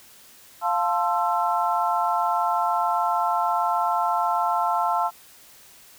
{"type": "chord", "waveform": "sine", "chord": "F major seventh", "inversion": "none", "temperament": "equal with one note detuned", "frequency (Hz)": [698.5, 880, 1046.5, 1336.1], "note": ["F5", "A5", "C6", "E6"], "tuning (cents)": [0, 0, 0, 23], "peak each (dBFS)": [-25, -24, -27, -27], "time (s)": [0.61, 5.11], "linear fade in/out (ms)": 50, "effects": ["white hiss -50 dBFS RMS until 5.98 s"]}